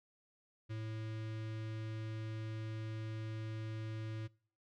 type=tone with notch filter; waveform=square; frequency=110 Hz; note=A2; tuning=in tune; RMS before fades=-42 dBFS; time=0.69-4.28 s; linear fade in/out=20 ms; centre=810 Hz; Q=1.1; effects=noise-tail reverb RT60 0.5 s tail -24 dB re dry + low-pass 4000 Hz 12 dB/octave